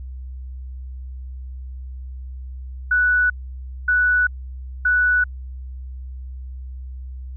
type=tone bursts; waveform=sine; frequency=1480 Hz; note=F#6; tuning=in tune; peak=-14 dBFS; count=3; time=2.91-5.24 s; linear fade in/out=5 ms; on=390 ms; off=580 ms; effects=added 64 Hz sine -30 dBFS peak until 7.36 s